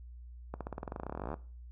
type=accelerating click train; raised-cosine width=1 ms; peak=-24 dBFS; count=26; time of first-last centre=0.54-1.341 s; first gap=67 ms; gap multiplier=0.93; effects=noise-tail reverb RT60 0.4 s tail -19 dB re dry + added 60 Hz sine -46 dBFS peak until 1.71 s